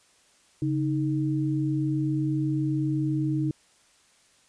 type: tone pair together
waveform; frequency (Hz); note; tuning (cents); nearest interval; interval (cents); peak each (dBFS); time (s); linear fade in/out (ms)
sine; 139.2 / 311.3; C#3 / D#4; +8 / +1; octave + major second; 1393; -26; 0.62-3.51; 2
effects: white hiss -61 dBFS RMS until 4.48 s + resampled to 22050 Hz